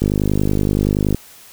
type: click train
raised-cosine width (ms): 3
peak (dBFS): -4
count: 58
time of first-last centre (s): 0.02-1.146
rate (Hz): 50.6
effects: white hiss -43 dBFS RMS until 1.52 s

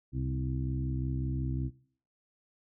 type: harmonic tone with a mistuned harmonic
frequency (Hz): 65.41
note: C2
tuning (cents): 0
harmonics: 1 / 2 / 3 / 4 / 5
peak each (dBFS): -35 / -32 / -47 / -39 / -42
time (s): 0.12-1.71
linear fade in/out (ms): 50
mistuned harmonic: 1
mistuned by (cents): +53
effects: noise-tail reverb RT60 0.5 s tail -19 dB re dry

